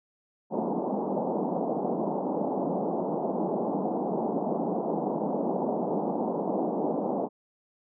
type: band-pass noise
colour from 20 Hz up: pink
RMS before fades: -29 dBFS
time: 0.5-7.29 s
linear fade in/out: 50 ms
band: 180 to 890 Hz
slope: 48 dB/octave
effects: none